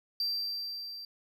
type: tone with level ramp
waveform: triangle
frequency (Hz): 4699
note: D8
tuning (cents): 0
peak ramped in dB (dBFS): -27 to -40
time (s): 0.2-1.05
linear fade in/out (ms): 2
effects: none